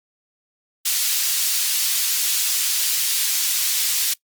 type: high-pass noise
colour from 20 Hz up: pink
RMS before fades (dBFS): -21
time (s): 0.85-4.14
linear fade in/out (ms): 10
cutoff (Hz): 4000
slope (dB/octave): 12
effects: noise-tail reverb RT60 0.1 s tail -23 dB re dry + Opus 32 kbps